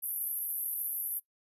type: band-pass noise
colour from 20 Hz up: white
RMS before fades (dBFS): -35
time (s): 0.02-1.2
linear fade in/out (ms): 20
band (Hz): 11000 to 13000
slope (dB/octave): 96
effects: noise-tail reverb RT60 0.1 s tail -21 dB re dry + resampled to 32000 Hz